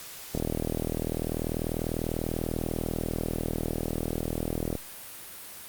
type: click train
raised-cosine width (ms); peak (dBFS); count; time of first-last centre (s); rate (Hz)
2; -15; 178; 0.35-4.753; 40.2
effects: white hiss -43 dBFS RMS until 5.68 s + Opus 48 kbps

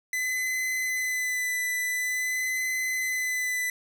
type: tone with vibrato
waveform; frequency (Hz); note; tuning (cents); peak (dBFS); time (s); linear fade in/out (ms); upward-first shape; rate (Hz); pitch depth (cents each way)
45% pulse; 2011; B6; +31; -26; 0.13-3.7; 2; sine; 0.47; 17
effects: none

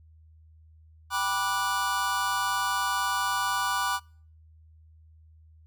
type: chord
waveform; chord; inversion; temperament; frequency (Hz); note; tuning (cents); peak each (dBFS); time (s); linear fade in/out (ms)
square; G major seventh; none; just; 784 / 980 / 1176 / 1470; G5 / B5 / D6 / F#6; 0 / -14 / +2 / -12; -36 / -31 / -31 / -32; 1.1-4; 50
effects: noise-tail reverb RT60 0.5 s tail -26 dB re dry + added 79 Hz sine -52 dBFS peak until 5.66 s

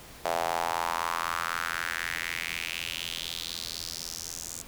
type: tone with high-pass filter sweep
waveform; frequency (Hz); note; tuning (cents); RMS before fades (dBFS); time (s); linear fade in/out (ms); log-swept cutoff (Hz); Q
sawtooth; 84; E2; +33; -33; 0.25-4.62; 0; 660 to 7100; 3.3
effects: pink hiss -48 dBFS RMS until 4.67 s

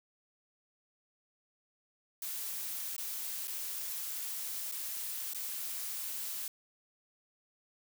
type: noise with dropouts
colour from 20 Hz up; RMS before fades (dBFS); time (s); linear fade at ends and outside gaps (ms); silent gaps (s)
blue; -39; 2.22-6.48; 2; 2.965-2.98 / 3.473-3.479 / 4.715-4.721 / 5.335-5.346
effects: none

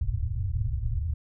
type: low-pass noise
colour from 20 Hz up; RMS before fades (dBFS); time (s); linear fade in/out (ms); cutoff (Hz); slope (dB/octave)
white; -28; 0.01-1.14; 5; 120; 96
effects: none

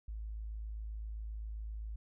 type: tone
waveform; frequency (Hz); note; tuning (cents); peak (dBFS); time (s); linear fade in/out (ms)
sine; 53.8; A1; -38; -39; 0.08-1.96; 5
effects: none

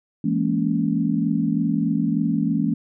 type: chord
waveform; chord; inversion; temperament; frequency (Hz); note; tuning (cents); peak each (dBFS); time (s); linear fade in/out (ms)
sine; A# half-diminished seventh; second; just; 167.82 / 209.8 / 233.1 / 279.7; E3 / G#3 / A#3 / C#4; +31 / +18 / 0 / +16; -24; 0.24-2.74; 5
effects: none

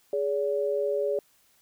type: tone pair together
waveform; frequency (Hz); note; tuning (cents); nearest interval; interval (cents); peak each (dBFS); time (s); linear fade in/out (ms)
sine; 415.3 / 571; G#4 / D5; 0 / -49; tritone; 551; -27; 0.13-1.19; 2
effects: white hiss -64 dBFS RMS until 1.61 s

